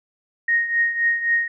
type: tone with tremolo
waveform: sine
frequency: 1864.7 Hz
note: A#6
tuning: in tune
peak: -14 dBFS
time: 0.48-1.48 s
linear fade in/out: 5 ms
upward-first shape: triangle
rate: 3.8 Hz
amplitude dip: 75%
effects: none